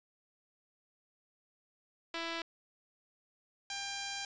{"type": "tone pair in turn", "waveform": "5% pulse", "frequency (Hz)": [332.3, 796.3], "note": ["E4", "G5"], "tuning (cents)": [14, 27], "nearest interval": "octave + minor third", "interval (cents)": 1513, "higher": "second", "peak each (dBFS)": -25, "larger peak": "neither", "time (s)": [[2.14, 2.42], [3.7, 4.25]], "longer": "second", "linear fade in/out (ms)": 2, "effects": ["resampled to 16000 Hz", "9-bit"]}